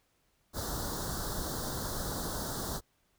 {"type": "band-stop noise", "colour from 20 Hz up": "pink", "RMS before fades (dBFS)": -36, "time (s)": [0.53, 2.81], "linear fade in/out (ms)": 50, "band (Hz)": [1600, 3700], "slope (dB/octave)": 48, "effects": ["pink hiss -73 dBFS RMS until 3.18 s"]}